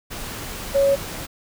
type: tone in noise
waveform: sine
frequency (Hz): 554.4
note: C#5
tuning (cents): 0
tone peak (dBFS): -14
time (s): 0.74-0.96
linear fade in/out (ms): 20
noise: pink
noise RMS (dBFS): -32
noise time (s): 0.1-1.27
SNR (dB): +15
effects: none